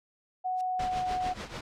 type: tone with pitch glide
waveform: sine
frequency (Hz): 740 to 735.3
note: F#5 to F#5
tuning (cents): 0 to -11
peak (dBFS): -28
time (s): 0.44-1.34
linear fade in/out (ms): 20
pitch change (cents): -11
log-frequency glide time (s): 0.57-1.11
type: noise with exponential growth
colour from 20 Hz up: blue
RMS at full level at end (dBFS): -38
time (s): 0.54-0.61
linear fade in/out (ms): 1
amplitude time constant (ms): 15
type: noise with tremolo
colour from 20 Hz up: pink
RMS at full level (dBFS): -36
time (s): 0.79-1.61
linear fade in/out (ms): 5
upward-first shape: triangle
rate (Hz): 6.8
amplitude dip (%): 80
effects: low-pass 5000 Hz 12 dB/octave